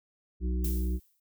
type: harmonic tone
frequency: 61.74 Hz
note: B1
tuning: in tune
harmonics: 1 / 3 / 5 / 6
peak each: -27 / -37 / -41 / -43 dBFS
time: 0.4-1 s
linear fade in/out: 50 ms
type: noise with exponential decay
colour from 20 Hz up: violet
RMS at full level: -35 dBFS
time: 0.64-1.2 s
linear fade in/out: 5 ms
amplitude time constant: 120 ms
effects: none